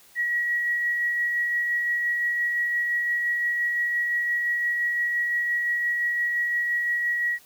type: tone with tremolo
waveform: sine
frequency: 1915 Hz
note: A#6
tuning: 46 cents sharp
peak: -21 dBFS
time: 0.15-7.39 s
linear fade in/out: 50 ms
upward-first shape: sine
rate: 5.8 Hz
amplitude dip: 25%
effects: white hiss -54 dBFS RMS until 7.45 s